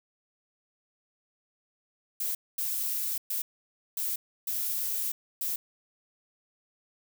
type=noise bursts at uneven times; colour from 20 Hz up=violet; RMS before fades=-31 dBFS; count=6; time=2.2-2.35 / 2.58-3.18 / 3.3-3.42 / 3.97-4.16 / 4.47-5.12 / 5.41-5.56 s; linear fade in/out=5 ms; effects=none